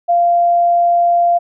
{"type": "tone", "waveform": "sine", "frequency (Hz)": 693, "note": "F5", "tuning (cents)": -14, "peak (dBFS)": -9, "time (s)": [0.08, 1.39], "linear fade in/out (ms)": 20, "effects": []}